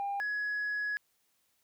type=tone pair in turn; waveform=sine; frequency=801 / 1680.2 Hz; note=G5 / G#6; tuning=+37 / +20 cents; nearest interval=octave + minor second; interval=1283 cents; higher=second; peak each=-30 / -29 dBFS; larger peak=second; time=0-0.2 / 0.2-0.97 s; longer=second; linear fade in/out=0 ms; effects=tanh soft clip ceiling -29 dBFS + white hiss -74 dBFS RMS until 1.63 s